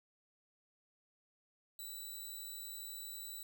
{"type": "tone", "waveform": "5% pulse", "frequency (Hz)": 3951, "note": "B7", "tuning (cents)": 0, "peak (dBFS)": -37, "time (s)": [1.79, 3.43], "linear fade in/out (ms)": 2, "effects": []}